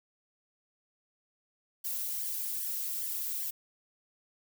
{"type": "noise with flanger", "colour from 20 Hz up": "violet", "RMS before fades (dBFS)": -35, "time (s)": [1.84, 3.51], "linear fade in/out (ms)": 10, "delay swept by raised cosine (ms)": [0.76, 2.76], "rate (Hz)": 2.5, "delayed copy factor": -0.95, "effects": []}